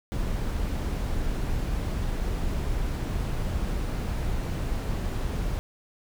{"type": "noise", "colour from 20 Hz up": "brown", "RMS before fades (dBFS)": -28, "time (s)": [0.12, 5.59], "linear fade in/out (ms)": 0, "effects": []}